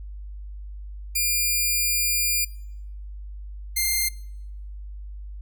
5% pulse tone pair in turn, 2400 / 2104 Hz, D7 / C7, +37 / +9 cents, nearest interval major second, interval 228 cents, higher first, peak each -11 dBFS, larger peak neither, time 1.15-2.45 / 3.76-4.09 s, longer first, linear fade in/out 10 ms, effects noise-tail reverb RT60 0.8 s tail -24 dB re dry + added 50 Hz sine -34 dBFS peak until 5.41 s

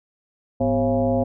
sine tone with frequency modulation, 394.6 Hz, G4, 11 cents sharp, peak -17 dBFS, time 0.6-1.24 s, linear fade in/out 10 ms, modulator 145 Hz, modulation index 2.1, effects none

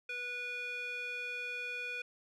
square tone with band-pass filter, 490 Hz, B4, 14 cents flat, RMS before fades -40 dBFS, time 0.09-2.02 s, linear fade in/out 5 ms, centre 2200 Hz, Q 8.3, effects none

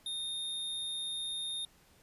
square tone, 3668 Hz, A#7, 29 cents flat, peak -36 dBFS, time 0.06-1.65 s, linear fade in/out 2 ms, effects pink hiss -64 dBFS RMS until 2.02 s + resampled to 32000 Hz

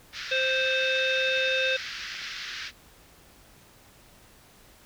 pink band-pass noise, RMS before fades -37 dBFS, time 0.12-2.72 s, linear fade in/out 50 ms, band 1400 to 5600 Hz, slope 48 dB/octave
harmonic tone, 523.3 Hz, C5, in tune, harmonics 1 / 3 / 5 / 7, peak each -28 / -29 / -28 / -30 dBFS, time 0.31-1.77 s, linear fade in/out 10 ms
clicks, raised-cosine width 0.5 ms, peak -34 dBFS, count 3, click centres 1.381 / 2.145 / 2.217 s
effects pink hiss -55 dBFS RMS until 4.85 s

